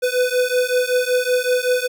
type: beating tone pair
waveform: square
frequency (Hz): 496.9 / 502.2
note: B4 / B4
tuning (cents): +11 / +29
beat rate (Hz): 5.3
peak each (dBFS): -20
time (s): 0.02-1.88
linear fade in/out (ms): 20
effects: none